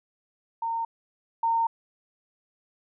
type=tone pair in turn; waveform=sine; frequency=916 / 916 Hz; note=A#5 / A#5; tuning=-31 / -31 cents; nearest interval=unison; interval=0 cents; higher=neither; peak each=-26 / -21 dBFS; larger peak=second; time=0.62-0.85 / 1.43-1.67 s; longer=second; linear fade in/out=5 ms; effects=none